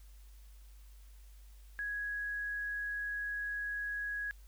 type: tone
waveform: sine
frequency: 1664 Hz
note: G#6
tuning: 3 cents sharp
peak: -35 dBFS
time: 1.79-4.31 s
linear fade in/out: 0 ms
effects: added 50 Hz sine -52 dBFS peak until 4.47 s + white hiss -67 dBFS RMS until 4.47 s